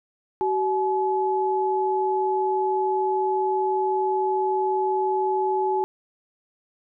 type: tone pair together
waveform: sine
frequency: 379.2 / 854 Hz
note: F#4 / G#5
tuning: +43 / +48 cents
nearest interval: octave + major second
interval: 1405 cents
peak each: -23 dBFS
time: 0.41-5.84 s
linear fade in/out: 0 ms
effects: none